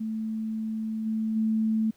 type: tone with level steps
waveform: sine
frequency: 219.9 Hz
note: A3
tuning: 1 cent flat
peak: -28 / -25 / -22 dBFS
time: 0-1.91 s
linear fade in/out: 10 ms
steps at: 1.05 / 1.35 s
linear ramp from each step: 20 ms
effects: pink hiss -63 dBFS RMS until 1.96 s